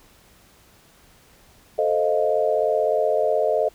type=chord; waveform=sine; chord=F dominant seventh; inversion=first; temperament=equal; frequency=440 / 523.3 / 622.3 / 698.5 Hz; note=A4 / C5 / Eb5 / F5; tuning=0 / 0 / 0 / 0 cents; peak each=-23 / -25 / -21 / -26 dBFS; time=1.78-3.69 s; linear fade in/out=10 ms; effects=pink hiss -54 dBFS RMS until 3.74 s